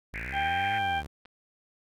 sawtooth linear two-way sweep, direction up then down, 50.4 to 108.2 to 67.2 Hz, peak -34 dBFS, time 0.13-1.07 s, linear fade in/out 10 ms, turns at 0.76 s
white band-pass noise, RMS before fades -38 dBFS, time 0.14-0.79 s, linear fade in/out 10 ms, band 1500 to 2500 Hz, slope 96 dB/octave
harmonic tone, 790 Hz, G5, 13 cents sharp, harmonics 1 / 2 / 3 / 4, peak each -27 / -33 / -37 / -39 dBFS, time 0.32-1.03 s, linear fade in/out 50 ms
clicks, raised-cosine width 0.3 ms, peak -41 / -34 dBFS, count 2, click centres 1.253 / 1.257 s
effects none

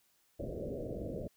white low-pass noise, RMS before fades -40 dBFS, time 0.39-1.28 s, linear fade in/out 10 ms, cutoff 630 Hz, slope 96 dB/octave, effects white hiss -72 dBFS RMS until 1.36 s

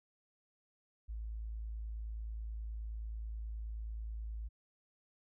sine tone, 54.7 Hz, A1, 9 cents flat, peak -39 dBFS, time 1.08-4.49 s, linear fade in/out 20 ms, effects none

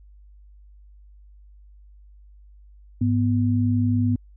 sine tone pair together, 103.56 / 246.3 Hz, G#2 / B3, -4 / -5 cents, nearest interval octave + minor third, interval 1499 cents, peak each -20 / -21 dBFS, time 3.01-4.16 s, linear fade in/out 5 ms, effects added 50 Hz sine -46 dBFS peak until 4.36 s

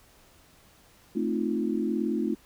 sine chord, F dominant seventh, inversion first, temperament equal, 220 / 261.6 / 311.1 / 349.2 Hz, A3 / C4 / Eb4 / F4, 0 / 0 / 0 / 0 cents, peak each -29 / -32 / -31 / -31 dBFS, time 1.15-2.35 s, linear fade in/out 10 ms, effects pink hiss -58 dBFS RMS until 2.45 s

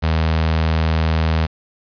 sawtooth tone with notch filter, 80 Hz, D#2, 49 cents sharp, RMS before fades -17 dBFS, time 0.02-1.47 s, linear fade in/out 20 ms, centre 330 Hz, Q 1.6, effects resampled to 11025 Hz + 7-bit

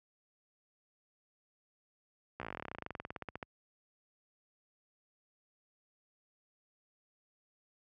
slowing click train, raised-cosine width 0.5 ms, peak -25 dBFS, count 29, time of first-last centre 2.4-3.428 s, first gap 15 ms, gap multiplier 1.06, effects high-pass 60 Hz 12 dB/octave

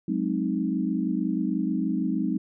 sine chord, Ab dominant seventh, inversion third, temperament equal with one note detuned, 185 / 211.3 / 261.6 / 311.1 Hz, Gb3 / Ab3 / C4 / Eb4, 0 / +30 / 0 / 0 cents, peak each -29 dBFS, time 0.08-2.38 s, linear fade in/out 5 ms, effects none

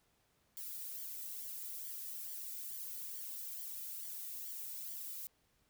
violet noise with flanger, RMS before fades -45 dBFS, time 0.57-5.27 s, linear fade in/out 0 ms, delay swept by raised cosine 0.76 to 1.86 ms, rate 2.3 Hz, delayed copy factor -0.75, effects pink hiss -75 dBFS RMS until 5.69 s

